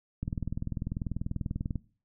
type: click train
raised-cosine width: 5 ms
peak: -20 dBFS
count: 32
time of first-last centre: 0.23-1.757 s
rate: 20.3 Hz
effects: noise-tail reverb RT60 0.4 s tail -20 dB re dry